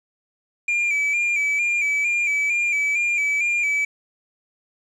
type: tone with vibrato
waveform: triangle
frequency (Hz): 2349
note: D7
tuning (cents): 0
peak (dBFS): -17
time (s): 0.68-3.85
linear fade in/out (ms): 5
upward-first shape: square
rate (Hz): 2.2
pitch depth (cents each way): 39
effects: resampled to 24000 Hz + 8-bit